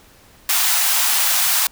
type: high-pass noise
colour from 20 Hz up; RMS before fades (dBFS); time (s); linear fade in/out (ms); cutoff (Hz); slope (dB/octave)
white; -17; 0.49-1.67; 2; 690; 48
effects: pink hiss -49 dBFS RMS until 1.71 s